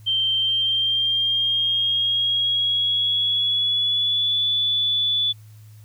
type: tone with pitch glide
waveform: sine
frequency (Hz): 3136 to 3460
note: G7 to A7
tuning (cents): 0 to -30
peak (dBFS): -18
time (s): 0.06-5.33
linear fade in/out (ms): 20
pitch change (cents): +170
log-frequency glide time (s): 0.37-4.47
effects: added 107 Hz sine -42 dBFS peak until 5.84 s + white hiss -58 dBFS RMS until 5.84 s